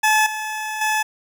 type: tone with level steps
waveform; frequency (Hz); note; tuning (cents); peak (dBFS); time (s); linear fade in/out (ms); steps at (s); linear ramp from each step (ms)
20% pulse; 862; A5; -36; -9 / -20 / -13; 0.03-1.03; 10; 0.26 / 0.81; 5
effects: none